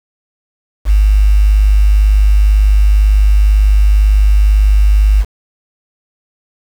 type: tone with quantisation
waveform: sine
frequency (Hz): 51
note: G#1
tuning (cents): -31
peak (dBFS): -5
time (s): 0.85-5.25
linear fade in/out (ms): 50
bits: 5
effects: none